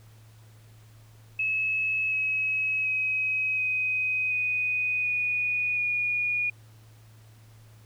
sine tone with pitch steps, 2584 / 2560 / 2537 / 2513 / 2490 / 2467 / 2445 Hz, E7 / D#7 / D#7 / D#7 / D#7 / D#7 / D#7, -35 / +49 / +33 / +17 / +1 / -15 / -31 cents, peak -24 dBFS, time 1.39-6.5 s, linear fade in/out 5 ms, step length 730 ms, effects added 110 Hz sine -50 dBFS peak until 7.85 s + pink hiss -60 dBFS RMS until 7.85 s

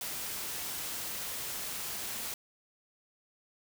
white noise, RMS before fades -38 dBFS, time 0.01-2.34 s, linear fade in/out 2 ms, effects none

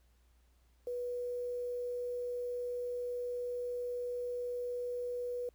sine tone with quantisation, 489.1 Hz, B4, 17 cents flat, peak -35 dBFS, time 0.87-5.49 s, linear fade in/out 2 ms, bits 10, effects added 60 Hz sine -65 dBFS peak until 5.54 s + pink hiss -75 dBFS RMS until 5.54 s

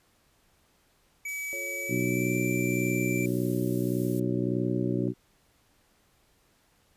square tone with pitch glide, 2283 to 2343 Hz, D7 to D7, -50 to -5 cents, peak -33 dBFS, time 1.25-3.26 s, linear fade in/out 5 ms, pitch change +45 cents, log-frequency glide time 1.8-2.36 s
violet noise, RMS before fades -43 dBFS, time 1.28-4.2 s, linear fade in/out 5 ms
sine chord, F augmented, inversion none, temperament equal, 349.2 / 440 / 554.4 Hz, F4 / A4 / C#5, 0 / 0 / 0 cents, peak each -44 / -46 / -40 dBFS, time 1.53-5.08 s, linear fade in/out 0 ms
harmonic tone, 61.74 Hz, B1, in tune, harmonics 2 / 3 / 4 / 5 / 6, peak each -31 / -32 / -33 / -31 / -32 dBFS, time 1.88-5.14 s, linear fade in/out 50 ms
effects pink hiss -66 dBFS RMS until 6.96 s + resampled to 32000 Hz

